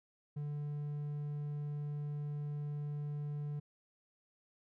triangle tone, 146.83 Hz, D3, in tune, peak -35 dBFS, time 0.36-3.6 s, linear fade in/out 10 ms, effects none

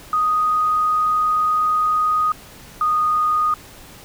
sine tone pair in turn, 1244.5 / 1234.5 Hz, D#6 / D#6, 0 / -14 cents, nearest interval unison, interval 14 cents, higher first, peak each -15 dBFS, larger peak neither, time 0.13-2.32 / 2.81-3.54 s, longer first, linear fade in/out 2 ms, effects pink hiss -42 dBFS RMS until 4.04 s

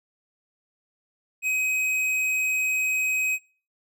triangle tone with tanh clipping, 2527 Hz, D#7, 26 cents sharp, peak -23 dBFS, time 1.42-3.39 s, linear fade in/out 50 ms, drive 15 dB, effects noise-tail reverb RT60 0.4 s tail -23 dB re dry

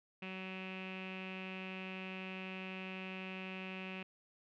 sawtooth tone with low-pass filter, 188 Hz, F#3, 28 cents sharp, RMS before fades -45 dBFS, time 0.22-4.03 s, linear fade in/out 5 ms, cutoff 2600 Hz, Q 8.4, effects none

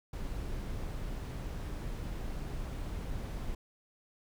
brown noise, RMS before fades -38 dBFS, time 0.13-3.55 s, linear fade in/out 5 ms, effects none

